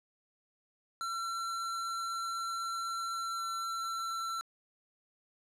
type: tone with pitch glide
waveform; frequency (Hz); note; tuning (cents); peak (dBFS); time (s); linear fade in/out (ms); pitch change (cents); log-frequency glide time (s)
square; 1354 to 1344.6; E6 to E6; +46 to +34; -35; 1.01-4.41; 0; -12; 3.02-4.17
effects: low-pass 10000 Hz 12 dB/octave + 12-bit